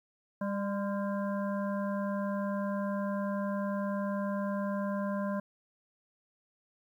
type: harmonic tone with a mistuned harmonic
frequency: 199.4 Hz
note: G3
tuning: 30 cents sharp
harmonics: 1 / 3 / 5 / 7 / 8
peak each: -32 / -36 / -40 / -49 / -46 dBFS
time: 0.41-5.4 s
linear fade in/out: 5 ms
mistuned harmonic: 5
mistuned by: +53 cents
effects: 11-bit